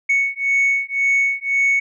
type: beating tone pair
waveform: sine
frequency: 2217 / 2218.9 Hz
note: C#7 / C#7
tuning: 0 / +1 cents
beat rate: 1.9 Hz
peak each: -17 dBFS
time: 0.09-1.8 s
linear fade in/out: 10 ms
effects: tanh soft clip ceiling -11 dBFS